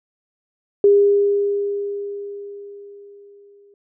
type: tone with exponential decay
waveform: sine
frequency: 404.4 Hz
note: G#4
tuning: 46 cents flat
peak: -8 dBFS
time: 0.84-3.74 s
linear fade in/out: 2 ms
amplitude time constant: 630 ms
effects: none